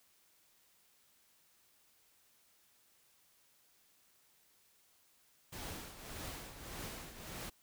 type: noise with tremolo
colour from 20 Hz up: pink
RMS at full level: -44 dBFS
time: 5.52-7.5 s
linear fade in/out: 10 ms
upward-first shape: triangle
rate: 1.7 Hz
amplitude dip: 70%
effects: white hiss -70 dBFS RMS until 7.62 s